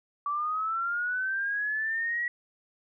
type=linear sweep; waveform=sine; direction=up; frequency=1147 to 1932 Hz; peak=-27 dBFS; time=0.26-2.28 s; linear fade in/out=2 ms; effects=none